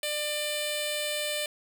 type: tone with notch filter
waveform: 10% pulse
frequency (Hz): 596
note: D5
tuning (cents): +25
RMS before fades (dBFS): -31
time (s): 0.03-1.46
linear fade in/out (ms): 2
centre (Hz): 1300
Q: 0.71
effects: none